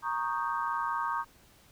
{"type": "chord", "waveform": "sine", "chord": "Eb dominant seventh", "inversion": "second", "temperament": "equal with one note detuned", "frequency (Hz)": [932.3, 1108.7, 1233.1, 1568], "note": ["Bb5", "Db6", "Eb6", "G6"], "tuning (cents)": [0, 0, -16, 0], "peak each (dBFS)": [-33, -34, -35, -38], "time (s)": [0.02, 1.25], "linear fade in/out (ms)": 50, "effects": ["pink hiss -60 dBFS RMS until 1.71 s"]}